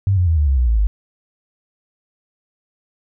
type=tone with pitch steps; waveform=sine; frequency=98 / 89.35 / 81.46 / 74.27 / 67.71 / 61.74 / 56.29 / 51.32 Hz; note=G2 / F2 / E2 / D2 / C#2 / B1 / A1 / G#1; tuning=0 / +40 / -20 / +20 / -40 / 0 / +40 / -20 cents; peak=-12 dBFS; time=0.07-0.87 s; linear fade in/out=0 ms; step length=100 ms; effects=none